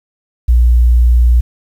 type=tone; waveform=sine; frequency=59.9 Hz; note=A#1; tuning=48 cents sharp; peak=-5 dBFS; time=0.48-1.41 s; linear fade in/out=10 ms; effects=7-bit